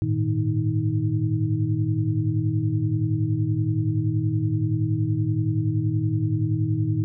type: tone cluster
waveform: sine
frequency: 103.2 / 113.8 / 155.5 / 315.2 Hz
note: G#2 / A#2 / D#3 / D#4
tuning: -10 / -41 / -1 / +23 cents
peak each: -27 / -23 / -27 / -28 dBFS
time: 0.02-7.04 s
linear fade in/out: 0 ms
effects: none